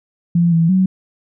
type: tone with pitch steps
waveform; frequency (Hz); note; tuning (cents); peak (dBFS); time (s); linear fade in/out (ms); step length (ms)
sine; 171.3 / 165.3 / 187.5; F3 / E3 / F#3; -33 / +5 / +23; -10; 0.35-0.86; 5; 170
effects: none